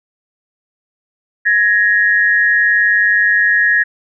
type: tone pair together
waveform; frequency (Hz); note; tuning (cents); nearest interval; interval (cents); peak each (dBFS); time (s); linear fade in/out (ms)
sine; 1670 / 1870.8; G#6 / A#6; +9 / +6; major second; 197; -12; 1.45-3.84; 20
effects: none